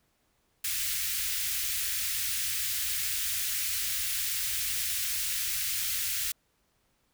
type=band-stop noise; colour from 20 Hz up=white; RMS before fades=-31 dBFS; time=0.64-6.32 s; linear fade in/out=5 ms; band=100 to 1700 Hz; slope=24 dB/octave; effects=pink hiss -72 dBFS RMS until 7.13 s